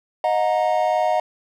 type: chord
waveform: triangle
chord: D# minor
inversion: none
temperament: equal with one note detuned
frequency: 622.3 / 725.2 / 932.3 Hz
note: D#5 / F#5 / A#5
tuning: 0 / -35 / 0 cents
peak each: -19 / -18 / -23 dBFS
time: 0.24-1.2 s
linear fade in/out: 2 ms
effects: none